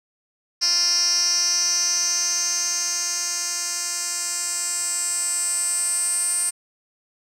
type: tone with band-pass filter sweep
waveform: 10% pulse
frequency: 349.2 Hz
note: F4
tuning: in tune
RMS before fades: -23 dBFS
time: 0.61-6.51 s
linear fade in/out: 20 ms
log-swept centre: 5400 to 8700 Hz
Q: 9.5
effects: none